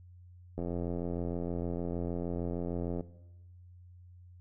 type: click train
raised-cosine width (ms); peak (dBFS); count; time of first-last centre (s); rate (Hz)
2; -23; 211; 0.58-3.008; 86.5
effects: noise-tail reverb RT60 1.0 s tail -17 dB re dry + added 89 Hz sine -51 dBFS peak until 4.4 s

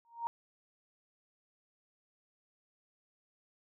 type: tone with exponential growth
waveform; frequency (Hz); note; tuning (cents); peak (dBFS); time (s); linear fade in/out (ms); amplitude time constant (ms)
sine; 932.3; A#5; 0; -29; 0.05-0.27; 0; 46
effects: none

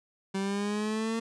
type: exponential sweep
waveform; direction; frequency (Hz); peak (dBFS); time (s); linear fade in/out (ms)
30% pulse; up; 192.3 to 229; -26; 0.34-1.2; 10
effects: resampled to 22050 Hz

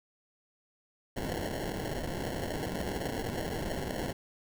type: noise with sample-and-hold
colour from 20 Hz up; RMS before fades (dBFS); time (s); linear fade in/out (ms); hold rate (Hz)
white; -35; 1.16-4.13; 10; 1225
effects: none

